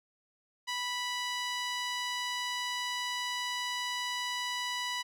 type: tone with band-pass filter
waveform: sawtooth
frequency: 985 Hz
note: B5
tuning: 5 cents flat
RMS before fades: -35 dBFS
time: 0.67-5.03 s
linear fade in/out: 20 ms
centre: 3400 Hz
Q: 0.79
effects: none